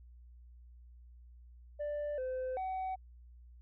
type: tone with pitch steps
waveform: sine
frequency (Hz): 589 / 514 / 754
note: D5 / C5 / F#5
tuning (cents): +5 / -31 / +32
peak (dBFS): -32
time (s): 1.79-2.96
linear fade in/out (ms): 20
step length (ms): 390
effects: tanh soft clip ceiling -34 dBFS + added 60 Hz sine -53 dBFS peak until 3.61 s